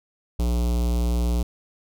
square tone with notch filter, 59.3 Hz, A#1, 30 cents sharp, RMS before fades -22 dBFS, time 0.39-1.43 s, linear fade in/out 5 ms, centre 1700 Hz, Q 0.57, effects none

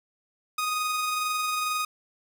sawtooth tone with amplitude modulation, 1244.5 Hz, D#6, in tune, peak -21 dBFS, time 0.58-1.85 s, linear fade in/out 5 ms, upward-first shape sine, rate 22.2 Hz, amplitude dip 25%, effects none

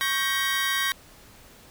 25% pulse chord, G diminished, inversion second, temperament equal with one note detuned, 1108.7 / 1568 / 1895.1 Hz, Db6 / G6 / Bb6, 0 / 0 / +28 cents, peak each -26 / -24 / -23 dBFS, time 0.01-0.92 s, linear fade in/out 0 ms, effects pink hiss -51 dBFS RMS until 1.7 s

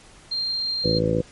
sine tone, 4186 Hz, C8, in tune, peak -23 dBFS, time 0.31-0.99 s, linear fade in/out 10 ms
harmonic tone, 55 Hz, A1, in tune, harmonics 1 / 2 / 3 / 4 / 5 / 6 / 7 / 8 / 9 / 10, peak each -34 / -27 / -25 / -31 / -30 / -29 / -31 / -34 / -23 / -34 dBFS, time 0.84-1.22 s, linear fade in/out 10 ms
effects pink hiss -49 dBFS RMS until 1.31 s + MP3 48 kbps

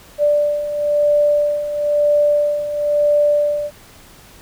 sine beating tone pair, 587.3 / 588.3 Hz, D5 / D5, 0 / +3 cents, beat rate 1 Hz, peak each -20 / -14 dBFS, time 0.18-3.71 s, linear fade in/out 50 ms, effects pink hiss -44 dBFS RMS until 4.41 s

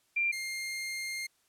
sine / sawtooth tone pair in turn, 2376 / 2117 Hz, D7 / C7, +20 / +20 cents, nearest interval major second, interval 200 cents, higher first, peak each -26 / -31 dBFS, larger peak first, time 0.16-0.32 / 0.32-1.27 s, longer second, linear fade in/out 10 ms, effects white hiss -71 dBFS RMS until 1.48 s + low-pass 12000 Hz 12 dB/octave

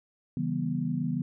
sine chord, C# half-diminished seventh, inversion none, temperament equal with one note detuned, 138.59 / 164.81 / 196 / 243.5 Hz, C#3 / E3 / G3 / B3, 0 / 0 / 0 / -24 cents, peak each -34 / -31 / -36 / -31 dBFS, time 0.37-1.22 s, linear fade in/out 2 ms, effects none

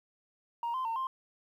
sine tone with pitch steps, 938 / 1036 / 909 / 1050 Hz, A#5 / C6 / A#5 / C6, +11 / -17 / -44 / +6 cents, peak -29 dBFS, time 0.63-1.07 s, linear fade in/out 2 ms, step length 110 ms, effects tanh soft clip ceiling -29 dBFS + 11-bit

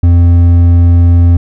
triangle tone with hard clipping, 86.3 Hz, F2, 20 cents flat, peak -4 dBFS, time 0.03-1.37 s, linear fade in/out 5 ms, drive 9 dB, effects none

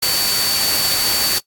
sine tone in noise, 4500 Hz, C#8, 25 cents sharp, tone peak -18 dBFS, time 0.02-1.39 s, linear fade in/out 10 ms, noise white, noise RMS -19 dBFS, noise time 0.02-1.39 s, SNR -2 dB, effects noise-tail reverb RT60 0.1 s tail -19 dB re dry + AAC 64 kbps

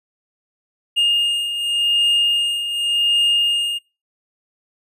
triangle beating tone pair, 2832 / 2832.88 Hz, F7 / F7, +23 / +24 cents, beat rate 0.88 Hz, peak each -22 / -15 dBFS, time 0.96-3.79 s, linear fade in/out 20 ms, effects noise-tail reverb RT60 0.3 s tail -26 dB re dry + resampled to 32000 Hz

